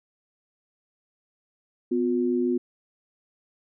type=tone pair together; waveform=sine; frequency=250.5 / 357.5 Hz; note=B3 / F4; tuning=+25 / +41 cents; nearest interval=tritone; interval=616 cents; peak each=-24 dBFS; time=1.91-2.58 s; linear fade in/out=10 ms; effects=none